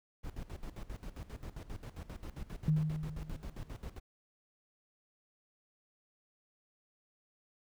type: noise with tremolo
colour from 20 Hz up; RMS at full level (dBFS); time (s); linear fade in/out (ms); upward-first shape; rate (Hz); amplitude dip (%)
brown; -42; 0.23-4; 20; square; 7.5; 80
type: tone with exponential decay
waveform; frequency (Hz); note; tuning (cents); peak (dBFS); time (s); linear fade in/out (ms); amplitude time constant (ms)
sine; 154.7; D#3; -10; -24; 2.68-3.7; 2; 220
effects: none